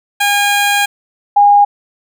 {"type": "tone pair in turn", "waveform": ["15% pulse", "sine"], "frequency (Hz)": [813, 816.1], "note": ["G#5", "G#5"], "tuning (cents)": [-37, -31], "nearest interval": "unison", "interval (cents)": 6, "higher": "second", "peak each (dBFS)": -4, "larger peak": "neither", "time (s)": [[0.2, 0.86], [1.36, 1.65]], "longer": "first", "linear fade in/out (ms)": 10, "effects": []}